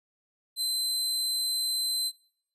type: tone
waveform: sawtooth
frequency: 4069 Hz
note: C8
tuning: 49 cents flat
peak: -24 dBFS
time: 0.56-2.12 s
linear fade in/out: 50 ms
effects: noise-tail reverb RT60 0.7 s tail -23 dB re dry + resampled to 32000 Hz